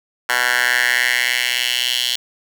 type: tone with high-pass filter sweep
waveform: 10% pulse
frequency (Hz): 123.47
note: B2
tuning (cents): 0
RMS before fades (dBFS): -18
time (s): 0.29-2.16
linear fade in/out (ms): 5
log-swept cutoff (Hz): 1300 to 3400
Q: 3.1
effects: none